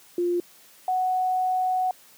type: tone pair in turn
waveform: sine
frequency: 350.6 / 741.1 Hz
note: F4 / F#5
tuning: +7 / +3 cents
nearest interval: octave + minor second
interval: 1296 cents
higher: second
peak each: -21 dBFS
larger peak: neither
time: 0.18-0.4 / 0.88-1.91 s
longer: second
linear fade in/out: 2 ms
effects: white hiss -53 dBFS RMS until 2.17 s + high-pass 150 Hz 12 dB/octave